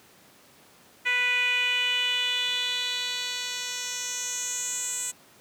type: tone with band-pass filter sweep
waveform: 10% pulse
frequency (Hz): 493.9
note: B4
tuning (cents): 0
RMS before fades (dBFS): -28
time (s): 1.05-5.12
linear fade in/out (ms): 20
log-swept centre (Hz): 2200 to 8000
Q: 3.9
effects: pink hiss -55 dBFS RMS until 5.4 s + high-pass 150 Hz 12 dB/octave